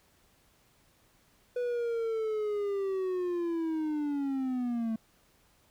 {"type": "linear sweep", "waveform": "triangle", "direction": "down", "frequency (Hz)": [493.9, 220], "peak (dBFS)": -27, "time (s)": [1.56, 4.96], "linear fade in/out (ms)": 5, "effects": ["pink hiss -66 dBFS RMS until 5.7 s"]}